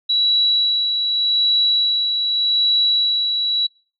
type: tone with tremolo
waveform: sine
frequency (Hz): 3915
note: B7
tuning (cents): -16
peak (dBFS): -13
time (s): 0.09-3.67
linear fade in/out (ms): 10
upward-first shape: sine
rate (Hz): 0.84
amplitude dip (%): 40
effects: noise-tail reverb RT60 0.4 s tail -25 dB re dry